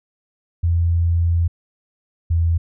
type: tone pair in turn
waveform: sine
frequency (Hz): 84.8 / 83.54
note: E2 / E2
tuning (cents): +50 / +24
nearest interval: unison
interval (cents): 26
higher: first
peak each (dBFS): -14 / -14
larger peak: neither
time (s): 0.63-1.48 / 2.3-2.58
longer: first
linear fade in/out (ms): 10
effects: none